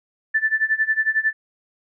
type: tone with tremolo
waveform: sine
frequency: 1760 Hz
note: A6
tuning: in tune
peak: -14 dBFS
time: 0.34-1.33 s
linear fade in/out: 10 ms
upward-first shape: sine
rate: 11 Hz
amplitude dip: 90%
effects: none